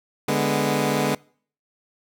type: chord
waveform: 15% pulse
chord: G# diminished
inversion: second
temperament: equal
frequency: 146.83 / 207.7 / 246.9 Hz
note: D3 / G#3 / B3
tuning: 0 / 0 / 0 cents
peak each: -18 dBFS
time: 0.28-1.15 s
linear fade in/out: 5 ms
effects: noise-tail reverb RT60 0.5 s tail -25 dB re dry